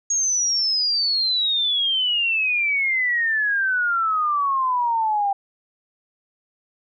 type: exponential sweep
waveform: sine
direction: down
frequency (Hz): 6630 to 785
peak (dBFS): -18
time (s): 0.1-5.33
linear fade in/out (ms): 5
effects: none